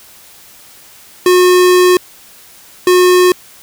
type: tone pair in turn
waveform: square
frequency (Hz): 362.3 / 362.3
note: F#4 / F#4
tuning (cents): -36 / -36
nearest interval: unison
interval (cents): 0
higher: neither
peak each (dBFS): -6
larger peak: neither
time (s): 1.26-1.97 / 2.87-3.32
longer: first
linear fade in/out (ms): 2
effects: white hiss -40 dBFS RMS until 3.62 s